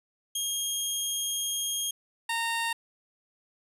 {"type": "tone pair in turn", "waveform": "15% pulse", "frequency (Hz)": [3246, 920.9], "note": ["G#7", "A#5"], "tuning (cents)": [-40, -21], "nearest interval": "octave + minor seventh", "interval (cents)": 2181, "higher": "first", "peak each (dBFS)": -21, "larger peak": "neither", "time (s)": [[0.35, 1.91], [2.29, 2.73]], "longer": "first", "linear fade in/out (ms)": 5, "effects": ["resampled to 32000 Hz"]}